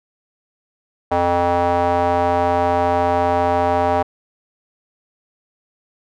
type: tone with band-pass filter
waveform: square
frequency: 87.31 Hz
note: F2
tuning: in tune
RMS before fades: -17 dBFS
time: 1.11-4.03 s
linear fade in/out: 10 ms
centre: 750 Hz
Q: 2.9
effects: none